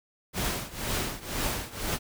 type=noise with tremolo; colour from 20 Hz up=pink; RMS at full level=-28 dBFS; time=0.33-1.99 s; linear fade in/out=50 ms; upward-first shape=triangle; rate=2 Hz; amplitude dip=90%; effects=none